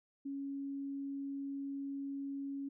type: tone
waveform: sine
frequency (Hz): 277.2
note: C#4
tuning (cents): 0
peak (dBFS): -38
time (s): 0.25-2.69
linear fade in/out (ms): 10
effects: none